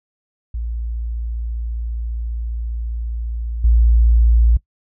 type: tone with level steps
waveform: sine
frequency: 57.4 Hz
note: A#1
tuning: 26 cents flat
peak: -21 / -9 dBFS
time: 0.54-4.57 s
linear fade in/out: 5 ms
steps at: 3.64 s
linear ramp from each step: 5 ms
effects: noise-tail reverb RT60 0.1 s tail -20 dB re dry